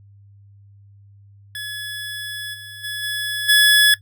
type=tone with level steps; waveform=25% pulse; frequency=1700 Hz; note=G#6; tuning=40 cents sharp; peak=-23 / -30 / -21 / -18 / -6 dBFS; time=1.55-3.94 s; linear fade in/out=2 ms; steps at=2.53 / 2.83 / 3.02 / 3.48 s; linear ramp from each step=20 ms; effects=noise-tail reverb RT60 0.1 s tail -18 dB re dry + added 100 Hz sine -45 dBFS peak until 4.01 s